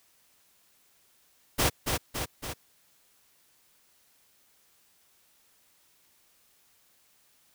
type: noise with echo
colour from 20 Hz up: pink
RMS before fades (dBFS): -24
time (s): 1.58-1.7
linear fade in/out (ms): 20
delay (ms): 280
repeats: 3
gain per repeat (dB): -4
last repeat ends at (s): 2.54
effects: white hiss -65 dBFS RMS until 7.54 s